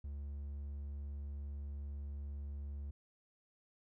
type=tone; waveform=triangle; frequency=71.2 Hz; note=C#2; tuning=47 cents sharp; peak=-39 dBFS; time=0.04-2.91 s; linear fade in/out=5 ms; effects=none